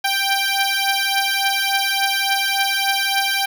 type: beating tone pair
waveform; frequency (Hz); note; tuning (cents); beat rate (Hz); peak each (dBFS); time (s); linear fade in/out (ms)
10% pulse; 784 / 787.5; G5 / G5; 0 / +8; 3.5; -12; 0.04-3.46; 10
effects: none